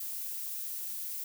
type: noise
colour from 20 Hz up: violet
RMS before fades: -38 dBFS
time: 0-1.24 s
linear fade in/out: 5 ms
effects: none